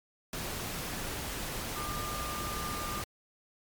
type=tone in noise; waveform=sine; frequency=1200 Hz; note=D6; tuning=37 cents sharp; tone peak=-38 dBFS; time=1.76-3.02 s; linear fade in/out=2 ms; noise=pink; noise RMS=-37 dBFS; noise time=0.33-3.04 s; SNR=-4 dB; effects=MP3 96 kbps